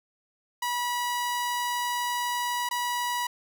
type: tone with dropouts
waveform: sawtooth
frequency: 972 Hz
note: B5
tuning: 28 cents flat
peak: -23 dBFS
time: 0.62-3.27 s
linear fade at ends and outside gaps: 5 ms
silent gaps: 2.69-2.71 s
effects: none